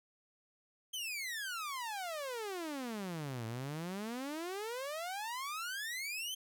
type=exponential two-way sweep; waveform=sawtooth; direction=down then up; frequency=3170 to 109.8 to 3170 Hz; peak=-35 dBFS; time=0.93-6.35 s; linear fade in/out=10 ms; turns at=3.46 s; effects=none